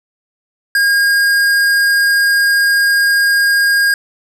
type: tone with hard clipping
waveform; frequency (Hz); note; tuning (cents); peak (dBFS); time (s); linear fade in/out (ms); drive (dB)
triangle; 1623; G#6; -40; -11; 0.75-3.94; 2; 18
effects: none